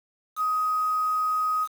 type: tone with quantisation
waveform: sine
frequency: 1256 Hz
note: D#6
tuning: 16 cents sharp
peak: -22 dBFS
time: 0.36-1.68 s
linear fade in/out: 50 ms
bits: 7
effects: none